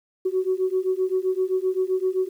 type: beating tone pair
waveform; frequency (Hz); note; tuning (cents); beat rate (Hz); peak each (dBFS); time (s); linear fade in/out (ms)
sine; 370 / 377.7; F#4 / F#4; 0 / +36; 7.7; -23; 0.25-2.29; 10
effects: tanh soft clip ceiling -13 dBFS + 9-bit